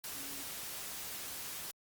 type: tone in noise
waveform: sine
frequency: 277.2 Hz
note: C#4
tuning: in tune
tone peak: -53 dBFS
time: 0.15-0.43 s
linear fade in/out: 0 ms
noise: white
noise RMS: -43 dBFS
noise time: 0.04-1.71 s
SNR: -13 dB
effects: Opus 48 kbps